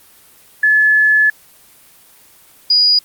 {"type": "tone pair in turn", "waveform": "sine", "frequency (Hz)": [1720, 4902], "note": ["A6", "D#8"], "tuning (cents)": [-40, -27], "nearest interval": "octave + tritone", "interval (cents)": 1813, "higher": "second", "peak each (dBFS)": -8, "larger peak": "neither", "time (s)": [[0.63, 1.3], [2.7, 2.99]], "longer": "first", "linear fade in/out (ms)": 5, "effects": ["white hiss -46 dBFS RMS until 3.04 s", "Opus 24 kbps"]}